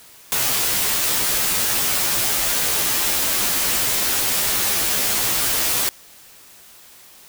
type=noise with comb filter; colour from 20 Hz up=white; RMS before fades=-20 dBFS; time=0.32-5.89 s; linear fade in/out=0 ms; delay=13 ms; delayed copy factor=-1; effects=white hiss -46 dBFS RMS until 7.28 s

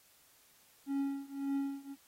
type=tone with tremolo; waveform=triangle; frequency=276.8 Hz; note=C#4; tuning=2 cents flat; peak=-28 dBFS; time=0.86-1.96 s; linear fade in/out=50 ms; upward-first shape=triangle; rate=1.8 Hz; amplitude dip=95%; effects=white hiss -65 dBFS RMS until 2.07 s + AAC 48 kbps

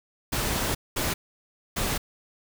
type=noise bursts at uneven times; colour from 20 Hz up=pink; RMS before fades=-27 dBFS; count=3; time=0.32-0.75 / 0.96-1.14 / 1.76-1.98 s; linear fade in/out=10 ms; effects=none

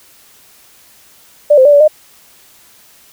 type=tone with pitch steps; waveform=sine; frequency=589 / 520 / 584 / 575 / 612 Hz; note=D5 / C5 / D5 / D5 / D#5; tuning=+5 / -11 / -10 / -37 / -29 cents; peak=-3 dBFS; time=1.5-1.88 s; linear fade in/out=10 ms; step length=76 ms; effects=white hiss -45 dBFS RMS until 3.12 s

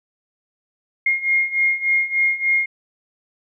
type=beating tone pair; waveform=sine; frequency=2135 / 2138.4 Hz; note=C7 / C7; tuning=+34 / +37 cents; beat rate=3.4 Hz; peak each=-21 / -18 dBFS; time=1.06-2.66 s; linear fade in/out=5 ms; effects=none

